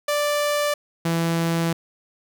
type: tone pair in turn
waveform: sawtooth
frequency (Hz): 587.3 / 166.53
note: D5 / E3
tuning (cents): 0 / +18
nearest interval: octave + minor seventh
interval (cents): 2182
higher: first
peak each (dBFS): -16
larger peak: neither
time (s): 0.08-0.74 / 1.05-1.73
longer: second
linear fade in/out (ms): 5
effects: none